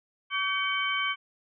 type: tone cluster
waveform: sine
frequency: 1140 / 1546 / 2256 / 3080 Hz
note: C#6 / G6 / C#7 / G7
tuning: +48 / -24 / +30 / -31 cents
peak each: -31 / -33 / -30 / -32 dBFS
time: 0.3-1.16 s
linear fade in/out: 50 ms
effects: none